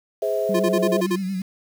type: chord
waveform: sine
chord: Ab augmented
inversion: none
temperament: just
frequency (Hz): 415.3 / 519.1 / 648.9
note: Ab4 / C5 / E5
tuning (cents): 0 / -14 / -27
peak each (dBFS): -25 / -26 / -23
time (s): 0.22-1.01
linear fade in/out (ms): 5
type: tone with vibrato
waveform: sine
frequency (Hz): 190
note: F#3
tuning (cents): +46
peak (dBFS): -23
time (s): 0.49-1.42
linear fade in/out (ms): 5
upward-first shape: sine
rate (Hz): 8.8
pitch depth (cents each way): 61
type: tone bursts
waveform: square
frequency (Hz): 349.2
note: F4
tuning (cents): 0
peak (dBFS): -20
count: 7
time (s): 0.54-1.161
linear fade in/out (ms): 10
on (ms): 57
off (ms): 37
effects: 7-bit